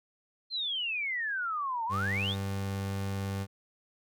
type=exponential two-way sweep; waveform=sine; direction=down then up; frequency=4234 to 880 to 3847 Hz; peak=-30 dBFS; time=0.5-2.36 s; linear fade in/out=50 ms; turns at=1.85 s
type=tone; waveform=30% pulse; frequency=98 Hz; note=G2; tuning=in tune; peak=-29 dBFS; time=1.89-3.47 s; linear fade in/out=50 ms
effects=none